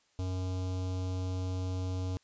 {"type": "tone with notch filter", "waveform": "square", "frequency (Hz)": 92.5, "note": "F#2", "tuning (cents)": 0, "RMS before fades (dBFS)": -34, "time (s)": [0.19, 2.17], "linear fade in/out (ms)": 0, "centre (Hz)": 1800, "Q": 0.67, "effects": ["white hiss -70 dBFS RMS until 2.23 s", "resampled to 16000 Hz"]}